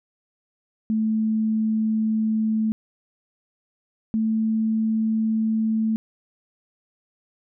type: tone pair in turn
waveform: sine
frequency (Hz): 219 / 220.7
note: A3 / A3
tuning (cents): -8 / +5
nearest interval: unison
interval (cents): 13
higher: second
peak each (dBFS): -19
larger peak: neither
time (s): 0.9-2.72 / 4.14-5.96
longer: neither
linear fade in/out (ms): 0
effects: none